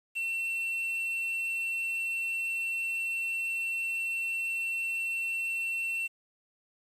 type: tone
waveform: triangle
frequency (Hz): 2703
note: E7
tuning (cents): +43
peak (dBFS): -28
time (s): 0.15-6.08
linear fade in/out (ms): 20
effects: resampled to 32000 Hz + 9-bit